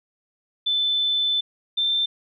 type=tone pair in turn; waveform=sine; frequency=3520 / 3565 Hz; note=A7 / A7; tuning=0 / +22 cents; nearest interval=unison; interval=22 cents; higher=second; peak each=-19 dBFS; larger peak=neither; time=0.66-1.41 / 1.77-2.06 s; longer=first; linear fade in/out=10 ms; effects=none